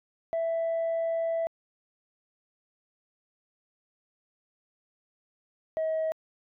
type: tone pair in turn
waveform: sine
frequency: 661 / 637.7 Hz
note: E5 / D#5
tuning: +5 / +42 cents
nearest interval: minor second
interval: 63 cents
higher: first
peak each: -24 dBFS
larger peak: neither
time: 0.33-1.47 / 5.77-6.12 s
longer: first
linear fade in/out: 0 ms
effects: tanh soft clip ceiling -24 dBFS